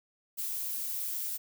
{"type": "noise", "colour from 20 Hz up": "violet", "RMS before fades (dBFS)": -35, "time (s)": [0.37, 1.38], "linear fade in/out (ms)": 20, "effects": []}